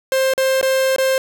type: tone with dropouts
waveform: 45% pulse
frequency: 528 Hz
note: C5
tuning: 16 cents sharp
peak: -14 dBFS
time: 0.12-1.18 s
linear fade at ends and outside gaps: 1 ms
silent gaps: 0.337-0.378 / 0.613-0.628 / 0.962-0.983 s
effects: none